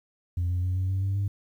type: tone with pitch steps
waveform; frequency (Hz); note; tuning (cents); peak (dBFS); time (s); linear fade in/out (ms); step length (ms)
sine; 87.6 / 89.49 / 91.43 / 93.4 / 95.42 / 97.48 / 99.59; F2 / F2 / F#2 / F#2 / G2 / G2 / G2; +6 / +43 / -20 / +17 / -46 / -9 / +28; -22; 0.37-1.28; 5; 130
effects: tanh soft clip ceiling -22 dBFS + 10-bit